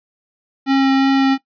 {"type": "tone with vibrato", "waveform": "square", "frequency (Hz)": 270.1, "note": "C#4", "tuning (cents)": -45, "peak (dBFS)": -12, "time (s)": [0.66, 1.38], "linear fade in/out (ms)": 50, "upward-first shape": "sine", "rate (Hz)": 2.8, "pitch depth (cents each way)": 8, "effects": ["noise-tail reverb RT60 0.1 s tail -17 dB re dry", "resampled to 11025 Hz"]}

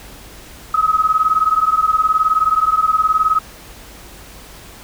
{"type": "beating tone pair", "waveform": "sine", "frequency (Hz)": [1264, 1283], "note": ["D#6", "E6"], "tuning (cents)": [27, -47], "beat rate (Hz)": 19, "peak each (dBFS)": -15, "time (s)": [0.74, 3.39], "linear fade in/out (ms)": 5, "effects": ["added 50 Hz sine -42 dBFS peak until 4.83 s", "pink hiss -39 dBFS RMS until 4.83 s"]}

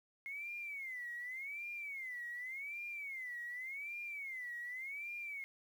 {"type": "tone with vibrato", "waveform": "triangle", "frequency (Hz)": 2142, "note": "C7", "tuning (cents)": 40, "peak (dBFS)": -38, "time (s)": [0.26, 5.44], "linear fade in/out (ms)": 0, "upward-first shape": "sine", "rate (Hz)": 0.87, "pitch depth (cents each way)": 200, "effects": ["tanh soft clip ceiling -40 dBFS", "11-bit"]}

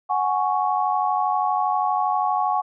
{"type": "chord", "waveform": "sine", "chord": "F# suspended second", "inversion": "none", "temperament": "just", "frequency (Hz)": [740, 832.5, 1110], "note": ["F#5", "G#5", "C#6"], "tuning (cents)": [0, 4, 2], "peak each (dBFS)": [-23, -23, -24], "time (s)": [0.09, 2.62], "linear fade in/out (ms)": 20, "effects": []}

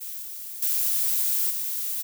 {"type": "noise with level steps", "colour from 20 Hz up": "violet", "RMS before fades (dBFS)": [-35, -37, -24, -29], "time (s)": [0, 2.03], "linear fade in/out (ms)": 20, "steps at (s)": [0.22, 0.62, 1.5], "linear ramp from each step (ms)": 5, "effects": []}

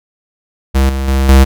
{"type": "tone with level steps", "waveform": "square", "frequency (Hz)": 67, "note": "C2", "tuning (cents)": 42, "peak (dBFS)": [-8, -15, -10, -3], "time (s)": [0.74, 1.45], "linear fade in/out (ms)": 20, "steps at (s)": [0.89, 1.08, 1.29], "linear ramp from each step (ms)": 2, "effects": []}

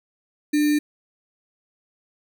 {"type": "tone with sample-and-hold", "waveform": "sine", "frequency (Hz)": 297.1, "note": "D4", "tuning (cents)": 20, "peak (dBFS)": -16, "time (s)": [0.53, 0.79], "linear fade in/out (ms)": 10, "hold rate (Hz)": 2100, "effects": []}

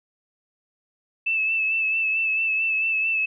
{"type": "tone with vibrato", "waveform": "sine", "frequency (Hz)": 2628, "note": "E7", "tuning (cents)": -6, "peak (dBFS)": -20, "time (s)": [1.26, 3.26], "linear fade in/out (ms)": 10, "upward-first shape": "sine", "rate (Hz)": 4.5, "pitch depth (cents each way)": 30, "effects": []}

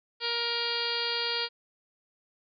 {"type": "harmonic tone", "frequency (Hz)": 470.4, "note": "A#4", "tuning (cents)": 16, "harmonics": [1, 2, 3, 4, 5, 6, 7, 8, 9, 10], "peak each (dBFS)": [-37, -39, -38, -40, -39, -38, -36, -40, -35, -34], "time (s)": [0.2, 1.49], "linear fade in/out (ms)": 50, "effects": []}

